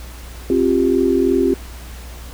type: chord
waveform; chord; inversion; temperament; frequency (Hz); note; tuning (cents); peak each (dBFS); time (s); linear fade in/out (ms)
sine; C suspended fourth; none; equal with one note detuned; 266.7 / 349.2 / 392; C4 / F4 / G4; +33 / 0 / 0; -17; 0.5-1.54; 2
effects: added 60 Hz sine -32 dBFS peak until 2.33 s + pink hiss -39 dBFS RMS until 2.33 s